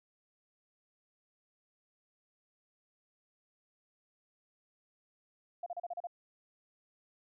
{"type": "tone bursts", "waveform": "sine", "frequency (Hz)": 698.5, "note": "F5", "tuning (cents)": 0, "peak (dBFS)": -36, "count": 7, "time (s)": [5.63, 6.071], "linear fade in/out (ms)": 5, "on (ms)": 33, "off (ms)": 35, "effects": []}